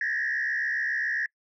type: tone with frequency modulation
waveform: sine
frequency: 1785 Hz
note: A6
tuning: 24 cents sharp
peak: -24 dBFS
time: 0.01-1.26 s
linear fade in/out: 2 ms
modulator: 67.2 Hz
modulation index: 1.9
effects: noise-tail reverb RT60 0.1 s tail -26 dB re dry + tanh soft clip ceiling -21 dBFS